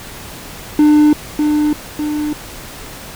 triangle tone with echo, 299.8 Hz, D4, 36 cents sharp, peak -4 dBFS, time 0.79-1.13 s, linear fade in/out 2 ms, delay 600 ms, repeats 2, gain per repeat -5 dB, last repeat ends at 2.33 s, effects pink hiss -32 dBFS RMS until 3.15 s

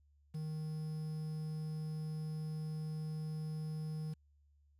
triangle tone with quantisation, 155.56 Hz, D#3, in tune, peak -36 dBFS, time 0.34-4.14 s, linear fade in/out 10 ms, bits 10, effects added 72 Hz sine -66 dBFS peak until 4.79 s + resampled to 32000 Hz

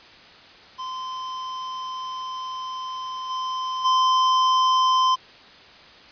square tone with level steps, 1034 Hz, C6, 21 cents flat, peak -30 / -26 / -17 dBFS, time 0.78-5.16 s, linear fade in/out 20 ms, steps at 3.29 / 3.84 s, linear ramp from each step 20 ms, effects white hiss -47 dBFS RMS until 6.11 s + resampled to 11025 Hz

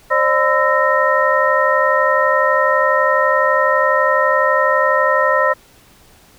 sine tone cluster, 532 / 604 / 1015 / 1319 / 1853 Hz, C5 / D5 / B5 / E6 / A#6, +29 / +48 / +47 / +1 / -11 cents, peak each -18 dBFS, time 0.1-5.54 s, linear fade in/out 20 ms, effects pink hiss -48 dBFS RMS until 6.38 s

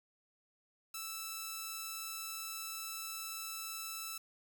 5% pulse tone, 1318.5 Hz, E6, in tune, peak -29 dBFS, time 0.94-4.18 s, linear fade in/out 5 ms, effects 10-bit

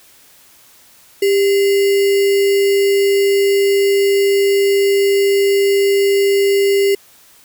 sine tone with sample-and-hold, 397 Hz, G4, 22 cents sharp, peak -10 dBFS, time 1.22-6.95 s, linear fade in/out 5 ms, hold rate 2450 Hz, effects white hiss -47 dBFS RMS until 7.44 s

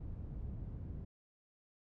white low-pass noise, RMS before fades -44 dBFS, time 0-1.05 s, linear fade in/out 10 ms, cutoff 100 Hz, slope 12 dB/octave, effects none

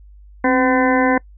harmonic tone with a mistuned harmonic, 254.4 Hz, C4, 48 cents flat, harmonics 1 / 2 / 3 / 4 / 6 / 7 / 8, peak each -16 / -19 / -21 / -22 / -24 / -24 / -25 dBFS, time 0.44-1.18 s, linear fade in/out 5 ms, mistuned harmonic 1, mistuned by +65 cents, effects noise-tail reverb RT60 0.1 s tail -25 dB re dry + added 50 Hz sine -40 dBFS peak until 1.37 s

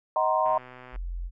sine chord, C half-diminished seventh, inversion first, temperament just, 627.9 / 753.5 / 941.9 / 1046.5 Hz, Eb5 / Gb5 / Bb5 / C6, +16 / +31 / +18 / 0 cents, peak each -26 / -28 / -26 / -27 dBFS, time 0.16-0.58 s, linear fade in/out 2 ms
click train, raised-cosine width 0.5 ms, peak -30 dBFS, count 64, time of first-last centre 0.46-0.96 s, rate 126 Hz
sine tone, 43.55 Hz, F1, 4 cents flat, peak -30 dBFS, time 0.92-1.31 s, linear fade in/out 50 ms
effects none

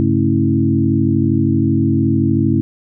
sine tone cluster, 99 / 138.3 / 221 / 274.1 / 326.4 Hz, G2 / C#3 / A3 / C#4 / E4, +18 / -4 / +8 / -19 / -17 cents, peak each -18 dBFS, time 0-2.61 s, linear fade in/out 0 ms, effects none

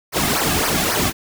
pink noise with flanger, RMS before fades -19 dBFS, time 0.12-1.13 s, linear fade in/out 50 ms, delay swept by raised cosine 0.27 to 2.17 ms, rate 3.7 Hz, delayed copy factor -0.85, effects none

